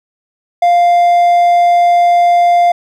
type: tone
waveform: triangle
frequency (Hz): 698.5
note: F5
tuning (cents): 0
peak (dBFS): -4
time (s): 0.62-2.72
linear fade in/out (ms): 5
effects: none